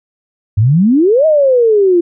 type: exponential two-way sweep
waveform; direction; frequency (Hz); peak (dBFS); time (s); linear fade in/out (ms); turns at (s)
sine; up then down; 97 to 644 to 337; -6; 0.57-2.01; 10; 1.26
effects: none